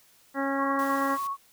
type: harmonic tone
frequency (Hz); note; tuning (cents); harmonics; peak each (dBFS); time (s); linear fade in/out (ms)
274.4; C#4; -17; 1 / 2 / 3 / 4 / 5 / 6 / 7; -29 / -32 / -34 / -35 / -36 / -37 / -37; 0.34-1.18; 50
type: tone with vibrato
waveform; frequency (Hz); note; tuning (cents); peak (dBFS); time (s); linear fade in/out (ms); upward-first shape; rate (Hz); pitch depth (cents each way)
sine; 1107; C#6; -3; -28; 0.57-1.37; 50; sine; 16; 20
type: band-stop noise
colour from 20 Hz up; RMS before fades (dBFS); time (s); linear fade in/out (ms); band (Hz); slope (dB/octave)
white; -45; 0.79-1.27; 0; 400 to 1600; 24
effects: white hiss -60 dBFS RMS until 1.52 s